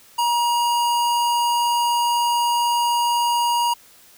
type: tone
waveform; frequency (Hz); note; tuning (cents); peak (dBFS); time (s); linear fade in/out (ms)
square; 951; A#5; +34; -18; 0.18-3.74; 10
effects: white hiss -50 dBFS RMS until 4.17 s